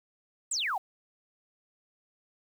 sine exponential sweep, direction down, 8500 to 702 Hz, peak -28 dBFS, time 0.51-0.78 s, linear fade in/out 5 ms, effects 9-bit

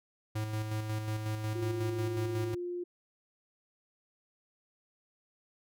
square tone with tremolo, 108.1 Hz, A2, 30 cents flat, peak -32 dBFS, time 0.35-2.55 s, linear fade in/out 10 ms, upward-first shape square, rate 5.5 Hz, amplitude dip 40%
sine tone with pitch glide, 350.7 to 353.1 Hz, F4 to F4, +7 to +19 cents, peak -34 dBFS, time 1.55-2.84 s, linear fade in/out 10 ms, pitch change +12 cents, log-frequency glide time 1.77-2.68 s
effects none

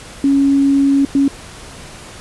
sine tone bursts at uneven times, 277.2 Hz, C#4, in tune, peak -9 dBFS, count 2, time 0.24-1.05 / 1.15-1.28 s, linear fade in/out 2 ms, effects pink hiss -35 dBFS RMS until 2.2 s + resampled to 24000 Hz

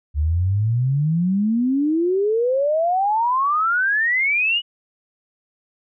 sine exponential sweep, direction up, 71.3 to 2960 Hz, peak -16 dBFS, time 0.14-4.62 s, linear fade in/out 50 ms, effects none

